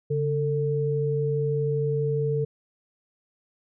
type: tone pair together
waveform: sine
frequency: 141.9 / 446.9 Hz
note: C#3 / A4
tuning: +41 / +27 cents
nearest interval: octave + minor sixth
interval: 1986 cents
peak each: -25 dBFS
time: 0.1-2.45 s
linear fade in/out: 10 ms
effects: none